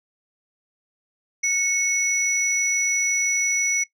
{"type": "tone pair together", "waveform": "sine", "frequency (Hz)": [2200, 5873], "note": ["C#7", "F#8"], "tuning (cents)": [-14, -14], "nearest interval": "octave + perfect fourth", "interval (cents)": 1700, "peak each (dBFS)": -21, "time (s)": [1.43, 3.84], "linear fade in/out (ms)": 10, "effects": ["noise-tail reverb RT60 0.1 s tail -18 dB re dry", "tanh soft clip ceiling -13 dBFS"]}